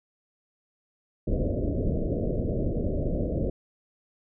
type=low-pass noise; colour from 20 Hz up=pink; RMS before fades=-27 dBFS; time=1.27-3.5 s; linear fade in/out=5 ms; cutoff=640 Hz; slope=96 dB/octave; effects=none